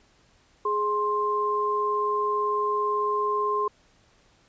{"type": "tone pair together", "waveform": "sine", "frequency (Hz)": [417.9, 1053], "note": ["G#4", "C6"], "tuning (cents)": [11, 11], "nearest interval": "octave + major third", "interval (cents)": 1600, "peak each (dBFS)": [-27, -24], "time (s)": [0.65, 3.68], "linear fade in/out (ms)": 5, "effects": ["pink hiss -61 dBFS RMS until 4.48 s", "resampled to 16000 Hz"]}